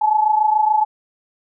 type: tone pair together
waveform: sine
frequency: 853 / 880 Hz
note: G#5 / A5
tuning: +46 / 0 cents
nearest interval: minor second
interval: 54 cents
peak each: -14 / -19 dBFS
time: 0.01-0.85 s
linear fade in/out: 10 ms
effects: none